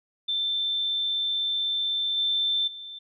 sine tone with level steps, 3552 Hz, A7, 16 cents sharp, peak -24 / -22 / -37 dBFS, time 0.28-2.99 s, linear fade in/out 10 ms, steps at 2.17 / 2.67 s, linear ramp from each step 10 ms, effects none

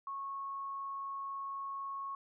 sine tone, 1099 Hz, C#6, 15 cents flat, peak -38 dBFS, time 0.07-2.15 s, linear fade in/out 2 ms, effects none

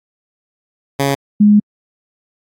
10% pulse / sine tone pair in turn, 138.9 / 208.1 Hz, C#3 / G#3, +4 / +4 cents, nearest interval perfect fifth, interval 700 cents, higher second, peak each -5 dBFS, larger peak neither, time 0.99-1.15 / 1.4-1.6 s, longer second, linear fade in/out 10 ms, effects AAC 48 kbps

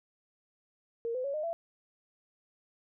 sine tone with pitch steps, 463.5 / 508.4 / 557.6 / 611.6 / 670.8 Hz, A#4 / C5 / C#5 / D#5 / E5, -10 / -50 / +10 / -30 / +30 cents, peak -31 dBFS, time 1.05-1.53 s, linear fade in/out 0 ms, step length 96 ms, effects none

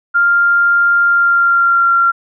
sine tone with pitch glide, 1396.9 to 1376.9 Hz, F6 to F6, 0 to -25 cents, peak -8 dBFS, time 0.14-2.12 s, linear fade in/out 20 ms, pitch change -25 cents, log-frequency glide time 1.04-1.91 s, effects none

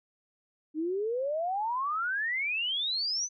sine exponential sweep, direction up, 299.5 to 6210 Hz, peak -28 dBFS, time 0.74-3.29 s, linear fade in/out 50 ms, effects none

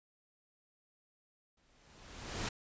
pink noise with exponential growth, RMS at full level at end -35 dBFS, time 1.57-2.49 s, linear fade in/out 5 ms, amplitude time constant 200 ms, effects resampled to 16000 Hz

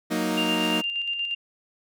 sawtooth chord, D# minor, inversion first, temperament equal, 185 / 233.1 / 311.1 Hz, F#3 / A#3 / D#4, 0 / 0 / 0 cents, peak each -26 / -24 / -23 dBFS, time 0.1-0.82 s, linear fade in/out 20 ms
sine tone with tremolo, 2794 Hz, F7, in tune, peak -24 dBFS, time 0.37-1.35 s, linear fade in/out 10 ms, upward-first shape square, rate 8.5 Hz, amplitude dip 40%
effects none

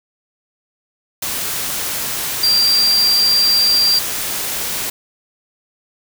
sine tone in noise, 4729 Hz, D8, 11 cents sharp, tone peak -11 dBFS, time 2.43-3.99 s, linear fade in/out 5 ms, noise white, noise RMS -22 dBFS, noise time 1.22-4.9 s, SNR +8 dB, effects none

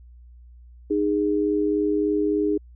sine tone pair together, 307.6 / 411 Hz, D#4 / G#4, -20 / -18 cents, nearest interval perfect fourth, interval 502 cents, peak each -22 dBFS, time 0.9-2.58 s, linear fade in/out 10 ms, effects added 60 Hz sine -44 dBFS peak until 2.75 s

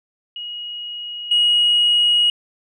sine tone with level steps, 2894 Hz, F#7, 39 cents flat, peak -27 / -11 dBFS, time 0.36-2.3 s, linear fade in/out 2 ms, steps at 1.31 s, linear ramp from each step 5 ms, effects tanh soft clip ceiling -9 dBFS

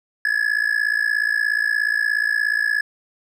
triangle tone with amplitude modulation, 1700 Hz, G#6, 40 cents sharp, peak -12 dBFS, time 0.25-2.81 s, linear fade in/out 2 ms, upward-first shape sine, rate 56.9 Hz, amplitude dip 90%, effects none

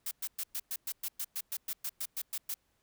blue noise bursts, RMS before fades -36 dBFS, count 16, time 0.06-2.542 s, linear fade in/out 5 ms, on 52 ms, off 110 ms, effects pink hiss -75 dBFS RMS until 2.82 s

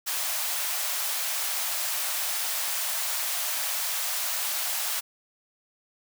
white high-pass noise, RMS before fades -29 dBFS, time 0.06-5.01 s, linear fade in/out 20 ms, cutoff 580 Hz, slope 48 dB/octave, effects none

